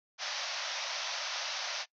white band-pass noise, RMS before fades -37 dBFS, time 0.18-1.86 s, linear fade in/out 50 ms, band 540 to 6100 Hz, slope 96 dB/octave, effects noise-tail reverb RT60 0.1 s tail -21 dB re dry

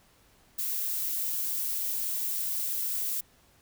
violet noise, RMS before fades -31 dBFS, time 0.58-3.21 s, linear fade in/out 10 ms, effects pink hiss -62 dBFS RMS until 3.61 s

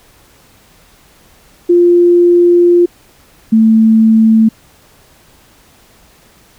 sine tone pair in turn, 349.2 / 221.9 Hz, F4 / A3, 0 / +15 cents, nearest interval minor sixth, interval 785 cents, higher first, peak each -4 dBFS, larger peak neither, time 1.69-2.86 / 3.52-4.49 s, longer first, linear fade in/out 10 ms, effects pink hiss -46 dBFS RMS until 6.58 s

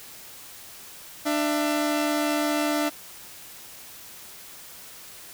sawtooth tone pair together, 297.5 / 670.2 Hz, D4 / E5, +22 / +29 cents, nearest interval octave + major second, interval 1407 cents, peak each -20 / -24 dBFS, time 1.25-2.9 s, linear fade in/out 20 ms, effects white hiss -44 dBFS RMS until 5.33 s

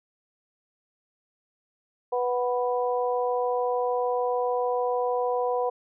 harmonic tone, 246.8 Hz, B3, 1 cent flat, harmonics 2 / 3 / 4, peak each -25 / -29 / -31 dBFS, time 2.12-5.7 s, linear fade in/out 10 ms, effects none

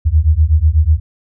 sine beating tone pair, 74.1 / 82.2 Hz, D2 / E2, +16 / -4 cents, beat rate 8.1 Hz, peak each -11 dBFS, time 0.05-1 s, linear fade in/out 20 ms, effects none

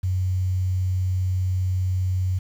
sine tone, 92.5 Hz, F#2, in tune, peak -20 dBFS, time 0.03-2.39 s, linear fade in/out 10 ms, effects 8-bit

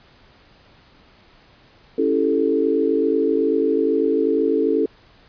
sine chord, A dominant seventh, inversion first, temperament equal, 277.2 / 329.6 / 392 / 440 Hz, C#4 / E4 / G4 / A4, 0 / 0 / 0 / 0 cents, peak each -22 / -22 / -25 / -19 dBFS, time 1.98-4.86 s, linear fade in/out 5 ms, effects pink hiss -52 dBFS RMS until 5.28 s + resampled to 11025 Hz

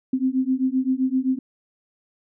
sine beating tone pair, 256.6 / 264.3 Hz, C4 / C4, -34 / +18 cents, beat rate 7.7 Hz, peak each -22 dBFS, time 0.13-1.39 s, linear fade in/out 5 ms, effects none

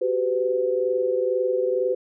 sine tone cluster, 373.7 / 395.8 / 505 Hz, F#4 / G4 / B4, +17 / +17 / +39 cents, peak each -26 / -27 / -22 dBFS, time 0.01-1.95 s, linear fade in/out 10 ms, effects none

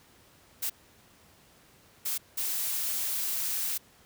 blue noise bursts at uneven times, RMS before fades -31 dBFS, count 3, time 0.62-0.7 / 2.05-2.18 / 2.37-3.78 s, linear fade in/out 10 ms, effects pink hiss -59 dBFS RMS until 4.05 s + high-pass 60 Hz 12 dB/octave

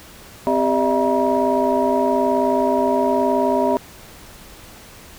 sine tone cluster, 259.2 / 397.5 / 601 / 660 / 954 Hz, C4 / G4 / D5 / E5 / A#5, -16 / +24 / +40 / +2 / +40 cents, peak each -21 dBFS, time 0.47-3.77 s, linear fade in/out 0 ms, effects tanh soft clip ceiling -6 dBFS + pink hiss -42 dBFS RMS until 5.18 s

